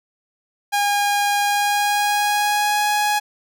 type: tone with pitch glide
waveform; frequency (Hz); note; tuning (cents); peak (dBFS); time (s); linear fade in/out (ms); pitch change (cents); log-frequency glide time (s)
sawtooth; 815 to 834; G#5 to G#5; -33 to +7; -13; 0.72-3.2; 20; +40; 1.41-2.85
effects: none